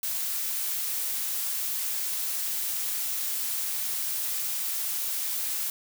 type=noise; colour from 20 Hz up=blue; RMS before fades=-30 dBFS; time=0.03-5.7 s; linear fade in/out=2 ms; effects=none